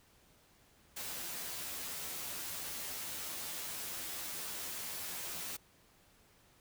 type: noise with comb filter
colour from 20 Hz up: white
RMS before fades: -42 dBFS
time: 0.96-5.57 s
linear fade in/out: 10 ms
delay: 12 ms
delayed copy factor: +0.85
effects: pink hiss -66 dBFS RMS until 6.6 s